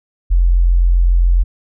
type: tone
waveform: sine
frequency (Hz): 43.65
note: F1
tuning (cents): 0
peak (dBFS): -8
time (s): 0.3-1.44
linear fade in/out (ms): 20
effects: none